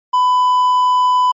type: tone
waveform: triangle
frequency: 1000 Hz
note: B5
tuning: 21 cents sharp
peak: -8 dBFS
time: 0.13-1.32 s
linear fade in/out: 10 ms
effects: MP3 32 kbps